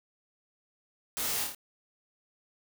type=noise with echo; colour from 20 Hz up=white; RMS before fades=-34 dBFS; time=1.17-1.44 s; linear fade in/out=0 ms; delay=27 ms; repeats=4; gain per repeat=-3 dB; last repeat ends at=1.548 s; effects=none